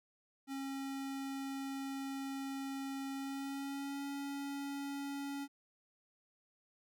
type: tone with pitch glide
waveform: square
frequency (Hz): 272 to 280.1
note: C#4 to C#4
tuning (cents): -33 to +18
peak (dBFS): -40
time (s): 0.47-5.48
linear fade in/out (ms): 50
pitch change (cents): +51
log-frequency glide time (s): 3.14-4.05
effects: none